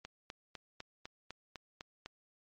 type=click train; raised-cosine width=0.2 ms; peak=-26 dBFS; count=9; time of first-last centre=0.05-2.06 s; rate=3.98 Hz; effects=low-pass 6000 Hz 12 dB/octave + MP3 48 kbps